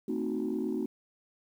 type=chord; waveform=sine; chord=A diminished seventh; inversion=none; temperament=equal with one note detuned; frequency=224.2 / 261.6 / 311.1 / 370 Hz; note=A3 / C4 / Eb4 / Gb4; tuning=+33 / 0 / 0 / 0 cents; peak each=-34 dBFS; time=0.08-0.86 s; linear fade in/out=5 ms; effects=tanh soft clip ceiling -23 dBFS + 10-bit